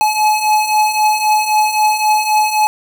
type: beating tone pair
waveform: square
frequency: 851 / 854.8 Hz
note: G#5 / G#5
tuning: +42 / +50 cents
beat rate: 3.8 Hz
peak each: -18 / -13 dBFS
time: 0.01-2.67 s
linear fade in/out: 0 ms
effects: none